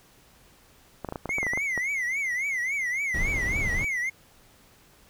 clicks, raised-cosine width 1 ms, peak -18 dBFS, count 12, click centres 1.047 / 1.088 / 1.124 / 1.158 / 1.257 / 1.292 / 1.384 / 1.43 / 1.467 / 1.535 / 1.575 / 1.777 s
triangle tone with vibrato, 2093 Hz, C7, in tune, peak -24 dBFS, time 1.29-4.1 s, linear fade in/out 10 ms, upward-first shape triangle, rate 3.6 Hz, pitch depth 180 cents each way
brown noise, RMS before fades -30 dBFS, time 3.14-3.85 s, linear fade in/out 5 ms
effects pink hiss -57 dBFS RMS until 5.09 s

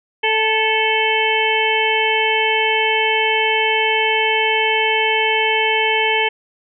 harmonic tone with a mistuned harmonic, 440 Hz, A4, in tune, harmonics 1 / 2 / 4 / 5 / 6 / 7, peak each -21 / -20 / -24 / -20 / -22 / -22 dBFS, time 0.23-6.29 s, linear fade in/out 10 ms, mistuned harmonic 4, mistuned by -29 cents, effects none

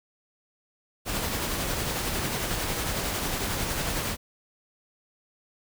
pink noise with tremolo, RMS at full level -28 dBFS, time 1.05-4.17 s, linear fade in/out 50 ms, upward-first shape sine, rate 11 Hz, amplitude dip 30%, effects none

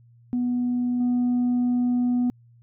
sine tone with level steps, 245.7 Hz, B3, 9 cents flat, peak -20 / -17 dBFS, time 0.33-2.3 s, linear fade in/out 0 ms, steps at 1 s, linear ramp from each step 5 ms, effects tanh soft clip ceiling -18 dBFS + added 118 Hz sine -51 dBFS peak until 2.62 s

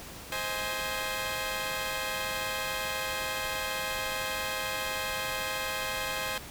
10% pulse chord, Ab major, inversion first, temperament equal with one note detuned, 523.3 / 630.9 / 830.6 Hz, C5 / Eb5 / Ab5, 0 / +24 / 0 cents, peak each -26 / -29 / -28 dBFS, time 0.32-6.38 s, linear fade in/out 2 ms, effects pink hiss -44 dBFS RMS until 6.5 s

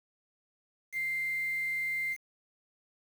sine tone with quantisation, 2093 Hz, C7, in tune, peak -30 dBFS, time 0.92-2.17 s, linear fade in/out 50 ms, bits 8, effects none

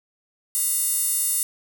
square tone with high-pass filter, 405.4 Hz, G#4, 42 cents flat, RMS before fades -23 dBFS, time 0.55-1.43 s, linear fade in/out 0 ms, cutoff 9800 Hz, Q 2.3, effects none

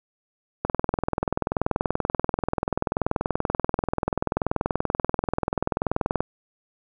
click train, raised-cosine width 1 ms, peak -8 dBFS, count 116, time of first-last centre 0.65-6.206 s, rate 20.7 Hz, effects none

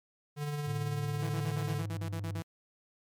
square tone with tremolo, 147 Hz, D3, 2 cents sharp, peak -32 dBFS, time 0.36-1.84 s, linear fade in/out 50 ms, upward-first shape triangle, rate 18 Hz, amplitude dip 40%
triangle tone with pitch glide, 110 to 100.29 Hz, A2 to G2, 0 to +40 cents, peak -33 dBFS, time 0.66-2.42 s, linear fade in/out 20 ms, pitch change -160 cents, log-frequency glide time 1.5-2.08 s
sawtooth tone bursts, 164.81 Hz, E3, in tune, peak -33 dBFS, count 11, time 1.22-2.424 s, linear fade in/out 5 ms, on 74 ms, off 39 ms
effects MP3 96 kbps

